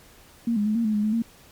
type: tone with pitch steps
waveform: sine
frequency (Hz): 232.8 / 206.9 / 213.9 / 231.9 / 214.9 / 208.7 / 214.4 / 229.8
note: A#3 / G#3 / A3 / A#3 / A3 / G#3 / A3 / A#3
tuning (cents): -2 / -6 / -49 / -9 / -41 / +9 / -45 / -25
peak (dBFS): -20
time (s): 0.47-1.222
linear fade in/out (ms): 5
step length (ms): 94
effects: pink hiss -52 dBFS RMS until 1.51 s + MP3 96 kbps